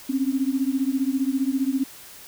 sine beating tone pair, 261.6 / 276.6 Hz, C4 / C#4, 0 / -4 cents, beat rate 15 Hz, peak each -23 / -24 dBFS, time 0.09-1.84 s, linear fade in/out 10 ms, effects white hiss -44 dBFS RMS until 2.27 s

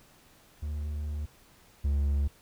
triangle tone pair in turn, 74.5 / 70.91 Hz, D2 / C#2, +25 / +40 cents, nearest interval minor second, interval 85 cents, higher first, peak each -29 / -22 dBFS, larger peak second, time 0.62-1.26 / 1.84-2.28 s, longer first, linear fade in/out 10 ms, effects pink hiss -59 dBFS RMS until 2.41 s

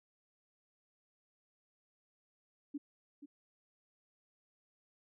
sine tone with echo, 287.3 Hz, D4, 38 cents flat, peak -37 dBFS, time 2.74-2.78 s, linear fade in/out 10 ms, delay 480 ms, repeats 1, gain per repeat -11 dB, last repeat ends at 3.26 s, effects none

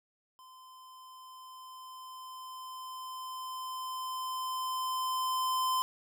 square tone with level ramp, 1030 Hz, C6, 28 cents flat, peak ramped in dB -53 to -28 dBFS, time 0.39-5.82 s, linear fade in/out 0 ms, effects none

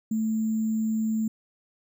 sine tone with sample-and-hold, 220 Hz, A3, in tune, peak -23 dBFS, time 0.11-1.28 s, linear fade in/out 5 ms, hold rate 7350 Hz, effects none

